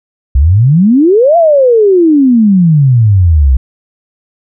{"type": "exponential two-way sweep", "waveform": "sine", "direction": "up then down", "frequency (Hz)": [61.74, 698.5, 61.74], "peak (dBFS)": -3, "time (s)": [0.35, 3.57], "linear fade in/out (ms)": 5, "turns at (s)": 1.37, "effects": []}